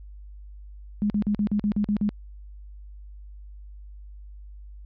sine tone bursts, 207.2 Hz, G#3, 4 cents flat, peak -20 dBFS, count 9, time 1.02-2.091 s, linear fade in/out 0 ms, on 79 ms, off 45 ms, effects added 50 Hz sine -40 dBFS peak until 4.85 s + resampled to 11025 Hz

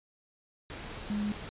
sine tone in noise, 208.1 Hz, G#3, 4 cents sharp, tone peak -29 dBFS, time 1.1-1.32 s, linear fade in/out 0 ms, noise pink, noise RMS -42 dBFS, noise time 0.7-1.49 s, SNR +10 dB, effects resampled to 8000 Hz

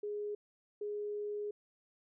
sine tone bursts at uneven times, 415.3 Hz, G#4, in tune, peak -36 dBFS, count 2, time 0.03-0.35 / 0.81-1.51 s, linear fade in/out 5 ms, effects none

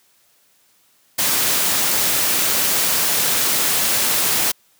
white noise, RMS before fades -18 dBFS, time 1.18-4.52 s, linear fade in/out 10 ms, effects white hiss -58 dBFS RMS until 4.79 s + high-pass 100 Hz 12 dB/octave

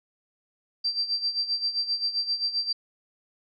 sine tone with tremolo, 4699 Hz, D8, in tune, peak -22 dBFS, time 0.84-2.73 s, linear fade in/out 10 ms, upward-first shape sine, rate 7.6 Hz, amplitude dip 75%, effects none

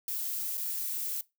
violet noise with dropouts, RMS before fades -34 dBFS, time 0.08-1.21 s, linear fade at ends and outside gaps 1 ms, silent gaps 0.572-0.577 s, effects noise-tail reverb RT60 0.2 s tail -20 dB re dry

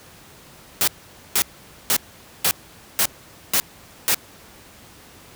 white noise bursts, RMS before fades -18 dBFS, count 7, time 0.81-4.145 s, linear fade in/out 0 ms, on 65 ms, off 480 ms, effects pink hiss -46 dBFS RMS until 5.35 s + high-pass 60 Hz 12 dB/octave

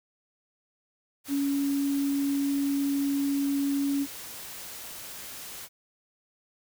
sine tone in noise, 280 Hz, C#4, 18 cents sharp, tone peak -24 dBFS, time 1.28-4.07 s, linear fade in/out 50 ms, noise white, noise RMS -41 dBFS, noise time 1.24-5.69 s, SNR +14 dB, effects none

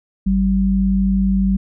sine tone pair together, 51.41 / 192.7 Hz, G#1 / G3, -17 / -29 cents, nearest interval octave + major seventh, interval 2288 cents, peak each -19 / -14 dBFS, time 0.26-1.57 s, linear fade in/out 10 ms, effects none

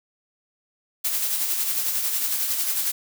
blue noise with tremolo, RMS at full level -23 dBFS, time 1.04-2.92 s, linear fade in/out 10 ms, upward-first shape sine, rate 11 Hz, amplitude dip 40%, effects none

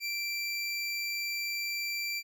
25% pulse tone, 2349 Hz, D7, in tune, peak -28 dBFS, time 0-2.23 s, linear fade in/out 50 ms, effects none

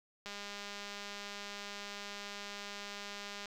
click train, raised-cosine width 0.2 ms, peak -27 dBFS, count 650, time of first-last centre 0.26-3.457 s, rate 203 Hz, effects 9-bit

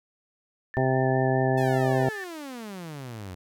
sine tone with vibrato, 1760 Hz, A6, in tune, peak -34 dBFS, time 0.74-2.24 s, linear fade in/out 0 ms, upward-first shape sine, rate 4.9 Hz, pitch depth 25 cents each way
harmonic tone, 130.81 Hz, C3, in tune, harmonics 1 / 2 / 3 / 4 / 5 / 6 / 7, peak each -25 / -29 / -27 / -33 / -28 / -29 / -39 dBFS, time 0.77-2.09 s, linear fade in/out 0 ms
sawtooth exponential sweep, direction down, 881 to 87.31 Hz, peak -32 dBFS, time 1.57-3.35 s, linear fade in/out 10 ms
effects none

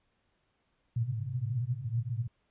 pink band-pass noise, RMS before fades -33 dBFS, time 0.96-2.28 s, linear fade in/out 5 ms, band 110 to 130 Hz, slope 96 dB/octave, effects pink hiss -75 dBFS RMS until 2.5 s + resampled to 8000 Hz

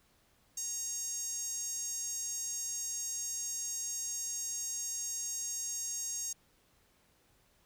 sawtooth tone with high-pass filter, 932.3 Hz, A#5, in tune, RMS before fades -38 dBFS, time 0.57-6.33 s, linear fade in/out 5 ms, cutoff 6700 Hz, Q 8.9, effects pink hiss -69 dBFS RMS until 7.65 s

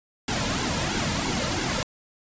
pink noise with flanger, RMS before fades -26 dBFS, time 0.28-1.83 s, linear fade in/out 2 ms, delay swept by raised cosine 1.6 to 2.7 ms, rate 3 Hz, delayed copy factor -0.65, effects resampled to 16000 Hz

